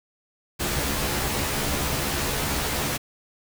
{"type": "noise with comb filter", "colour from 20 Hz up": "pink", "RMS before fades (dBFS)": -26, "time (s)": [0.59, 2.98], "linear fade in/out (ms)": 20, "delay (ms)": 14, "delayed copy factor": 0.75, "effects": []}